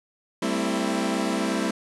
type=chord; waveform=sawtooth; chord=A minor seventh; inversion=third; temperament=equal with one note detuned; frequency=196 / 224.2 / 261.6 / 329.6 Hz; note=G3 / A3 / C4 / E4; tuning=0 / +33 / 0 / 0 cents; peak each=-25 dBFS; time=0.42-1.71 s; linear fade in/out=5 ms; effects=resampled to 24000 Hz + 8-bit